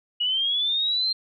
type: linear sweep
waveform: sine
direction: up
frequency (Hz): 2894 to 4186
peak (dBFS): -21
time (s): 0.2-1.13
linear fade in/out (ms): 10
effects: none